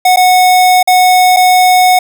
square tone with dropouts, 734 Hz, F#5, 14 cents flat, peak -5 dBFS, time 0.05-1.99 s, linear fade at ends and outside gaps 5 ms, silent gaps 0.161-0.17 / 0.829-0.874 / 1.364-1.368 s, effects none

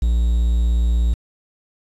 triangle tone with quantisation, 58.27 Hz, A#1, in tune, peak -12 dBFS, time 0.02-1.14 s, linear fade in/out 5 ms, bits 7, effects resampled to 24000 Hz

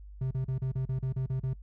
triangle tone bursts, 130.81 Hz, C3, in tune, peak -26 dBFS, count 10, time 0.21-1.534 s, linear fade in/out 5 ms, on 100 ms, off 36 ms, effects noise-tail reverb RT60 0.1 s tail -23 dB re dry + added 50 Hz sine -44 dBFS peak until 1.62 s

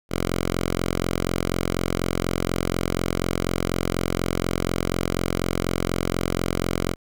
5% pulse tone, 44.11 Hz, F1, 18 cents sharp, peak -11 dBFS, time 0.09-6.96 s, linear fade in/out 50 ms, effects none

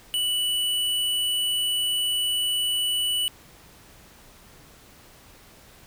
square tone, 2960 Hz, F#7, in tune, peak -23 dBFS, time 0.14-3.28 s, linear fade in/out 0 ms, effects pink hiss -51 dBFS RMS until 5.86 s

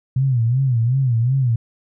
sine tone with vibrato, 124.4 Hz, B2, 13 cents sharp, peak -14 dBFS, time 0.16-1.56 s, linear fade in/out 5 ms, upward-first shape sine, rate 2.7 Hz, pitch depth 160 cents each way, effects none

